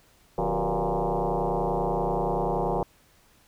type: tone with frequency modulation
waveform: sine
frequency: 175.7 Hz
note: F3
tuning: 11 cents sharp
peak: -23 dBFS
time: 0.38-2.83 s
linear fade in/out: 2 ms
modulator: 107 Hz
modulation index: 7.2
effects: pink hiss -60 dBFS RMS until 3.47 s